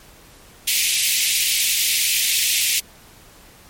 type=high-pass noise; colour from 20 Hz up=pink; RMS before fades=-19 dBFS; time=0.67-2.8 s; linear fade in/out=10 ms; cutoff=2200 Hz; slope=48 dB/octave; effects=pink hiss -47 dBFS RMS until 3.69 s + MP3 64 kbps